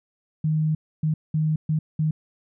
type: tone bursts at uneven times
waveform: sine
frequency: 155.56 Hz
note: D#3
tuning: in tune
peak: -19 dBFS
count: 5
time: 0.44-0.75 / 1.03-1.14 / 1.34-1.56 / 1.69-1.79 / 1.99-2.11 s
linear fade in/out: 5 ms
effects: none